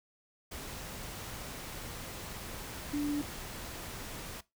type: tone in noise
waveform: sine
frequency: 291.8 Hz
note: D4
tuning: 11 cents flat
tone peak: -29 dBFS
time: 2.93-3.22 s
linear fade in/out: 10 ms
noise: pink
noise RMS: -43 dBFS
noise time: 0.51-4.41 s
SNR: +11 dB
effects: noise-tail reverb RT60 0.2 s tail -19 dB re dry